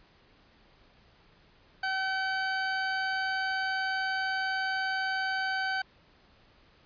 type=tone pair together; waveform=45% pulse; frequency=764 / 1528 Hz; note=G5 / G6; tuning=-45 / -45 cents; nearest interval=octave; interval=1200 cents; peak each=-33 / -30 dBFS; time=1.83-5.82 s; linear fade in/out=5 ms; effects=pink hiss -61 dBFS RMS until 6.85 s + resampled to 11025 Hz